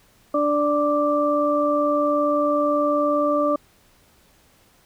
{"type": "harmonic tone", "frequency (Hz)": 293.7, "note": "D4", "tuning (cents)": 0, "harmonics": [1, 2, 4], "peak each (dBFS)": [-23, -20, -23], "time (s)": [0.34, 3.56], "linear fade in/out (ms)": 5, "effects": ["pink hiss -57 dBFS RMS until 4.85 s"]}